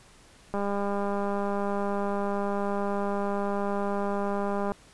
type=click train; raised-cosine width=1 ms; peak=-17 dBFS; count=841; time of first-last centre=0.54-4.719 s; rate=201 Hz; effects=pink hiss -55 dBFS RMS until 4.93 s + resampled to 24000 Hz